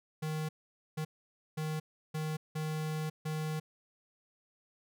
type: tone bursts at uneven times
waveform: square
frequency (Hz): 155.56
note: D#3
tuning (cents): 0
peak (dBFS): -34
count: 6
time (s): 0.22-0.49 / 0.97-1.05 / 1.57-1.8 / 2.14-2.37 / 2.55-3.1 / 3.25-3.6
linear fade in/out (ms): 10
effects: none